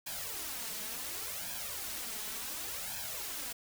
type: noise with flanger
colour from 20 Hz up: white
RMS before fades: -40 dBFS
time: 0.06-3.53 s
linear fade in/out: 10 ms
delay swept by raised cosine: 1.2 to 4.7 ms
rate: 0.69 Hz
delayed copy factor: +0.75
effects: none